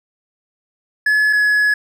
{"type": "tone pair in turn", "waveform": "triangle", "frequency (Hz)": [1707, 1692.3], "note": ["G#6", "G#6"], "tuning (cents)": [47, 32], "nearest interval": "unison", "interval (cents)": 15, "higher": "first", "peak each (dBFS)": -10, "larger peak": "neither", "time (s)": [[1.06, 1.33], [1.33, 1.74]], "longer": "second", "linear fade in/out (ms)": 5, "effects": []}